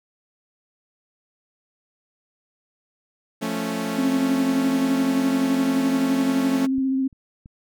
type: chord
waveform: sawtooth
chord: F augmented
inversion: none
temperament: equal with one note detuned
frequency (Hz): 173.61 / 220 / 277.2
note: F3 / A3 / C#4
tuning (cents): -10 / 0 / 0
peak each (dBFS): -28 / -23 / -25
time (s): 3.41-6.67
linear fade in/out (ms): 20
type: tone with vibrato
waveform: sine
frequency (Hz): 265.5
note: C4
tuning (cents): +25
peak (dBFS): -19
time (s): 3.98-7.08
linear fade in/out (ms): 10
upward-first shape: sine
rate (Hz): 15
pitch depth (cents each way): 19
type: clicks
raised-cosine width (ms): 5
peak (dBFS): -29 / -39 / -31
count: 3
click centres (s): 6.782 / 7.128 / 7.459
effects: none